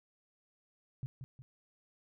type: tone with echo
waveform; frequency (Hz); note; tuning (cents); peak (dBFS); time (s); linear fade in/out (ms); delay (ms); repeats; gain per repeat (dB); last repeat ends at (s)
sine; 130; C3; -11; -35; 1.03-1.06; 0; 180; 2; -7; 1.42
effects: none